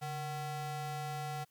square ring-modulated tone, 305.9 Hz, D#4, 29 cents flat, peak -35 dBFS, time 0.01-1.45 s, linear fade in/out 20 ms, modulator 448 Hz, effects white hiss -73 dBFS RMS until 1.5 s

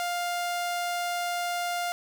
sawtooth tone, 702 Hz, F5, 9 cents sharp, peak -24 dBFS, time 0-1.92 s, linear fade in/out 0 ms, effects none

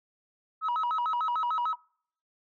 sine tone with vibrato, 1112 Hz, C#6, 5 cents sharp, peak -24 dBFS, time 0.61-1.76 s, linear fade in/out 50 ms, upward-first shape square, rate 6.7 Hz, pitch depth 250 cents each way, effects noise-tail reverb RT60 0.6 s tail -26 dB re dry + tanh soft clip ceiling -24 dBFS

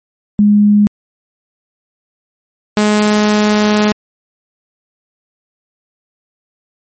sine / sawtooth tone pair in turn, 207.1 / 210.5 Hz, G#3 / G#3, -5 / +24 cents, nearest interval unison, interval 29 cents, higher second, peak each -5 dBFS, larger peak neither, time 0.39-0.87 / 2.77-3.92 s, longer second, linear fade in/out 0 ms, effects MP3 32 kbps

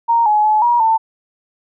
sine tone with pitch steps, 930 / 845 / 856 / 955 / 893 Hz, A#5 / G#5 / A5 / A#5 / A5, -4 / +30 / -48 / +42 / +25 cents, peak -10 dBFS, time 0.08-0.98 s, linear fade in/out 20 ms, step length 180 ms, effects none

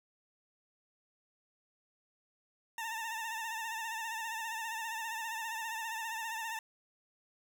20% pulse tone with vibrato, 900 Hz, A5, 39 cents sharp, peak -32 dBFS, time 2.78-6.59 s, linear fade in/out 2 ms, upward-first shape sine, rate 15 Hz, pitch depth 56 cents each way, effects none

